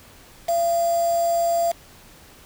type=tone with quantisation; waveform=sine; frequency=680 Hz; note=F5; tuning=46 cents flat; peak=-18 dBFS; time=0.48-1.72 s; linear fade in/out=10 ms; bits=5; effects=pink hiss -48 dBFS RMS until 2.45 s